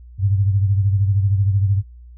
sine beating tone pair, 98 / 111 Hz, G2 / A2, 0 / +16 cents, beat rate 13 Hz, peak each -14 / -23 dBFS, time 0.18-1.83 s, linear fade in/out 50 ms, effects added 60 Hz sine -38 dBFS peak until 2.17 s

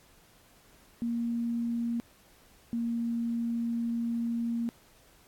sine tone pair in turn, 234.4 / 233.3 Hz, A#3 / A#3, +10 / +2 cents, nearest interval unison, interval 8 cents, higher first, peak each -28 dBFS, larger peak neither, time 1.02-2 / 2.73-4.69 s, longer second, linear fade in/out 0 ms, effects pink hiss -60 dBFS RMS until 5.27 s + AAC 64 kbps

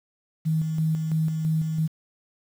sine tone with tremolo, 158.6 Hz, D#3, 33 cents sharp, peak -20 dBFS, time 0.45-1.88 s, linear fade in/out 20 ms, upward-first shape square, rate 3 Hz, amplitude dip 40%, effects 8-bit

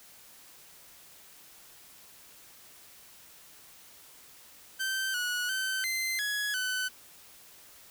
sawtooth tone with pitch steps, 1551 / 1464 / 1538 / 2072 / 1678 / 1509 Hz, G6 / F#6 / G6 / C7 / G#6 / F#6, -19 / -19 / -33 / -17 / +17 / +34 cents, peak -26 dBFS, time 4.79-6.89 s, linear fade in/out 20 ms, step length 350 ms, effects white hiss -54 dBFS RMS until 7.9 s

